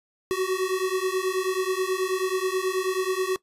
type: beating tone pair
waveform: square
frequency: 370 / 379.3 Hz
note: F#4 / F#4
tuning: 0 / +43 cents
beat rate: 9.3 Hz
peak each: -27 dBFS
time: 0.31-3.36 s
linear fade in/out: 0 ms
effects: noise-tail reverb RT60 0.1 s tail -19 dB re dry + resampled to 32000 Hz